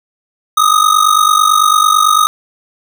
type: ring-modulated tone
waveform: square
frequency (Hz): 1244.5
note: D#6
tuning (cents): 0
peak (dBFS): -5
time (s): 0.57-2.27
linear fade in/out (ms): 0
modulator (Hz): 24.5
effects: none